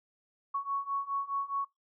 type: beating tone pair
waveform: sine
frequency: 1108.7 / 1113.5 Hz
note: C#6 / C#6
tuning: 0 / +7 cents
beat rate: 4.8 Hz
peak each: -35 / -33 dBFS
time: 0.54-1.65 s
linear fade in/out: 10 ms
effects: noise-tail reverb RT60 0.2 s tail -25 dB re dry